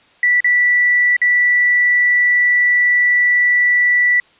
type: tone with dropouts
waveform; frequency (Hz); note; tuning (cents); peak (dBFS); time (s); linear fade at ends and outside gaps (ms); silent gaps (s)
sine; 1962; B6; -12; -10; 0.23-4.2; 2; 0.405-0.444 / 1.166-1.216
effects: white hiss -51 dBFS RMS until 4.39 s + resampled to 8000 Hz